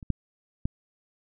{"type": "clicks", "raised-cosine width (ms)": 5, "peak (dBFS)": [-29, -12, -14], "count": 3, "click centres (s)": [0.028, 0.103, 0.655], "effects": []}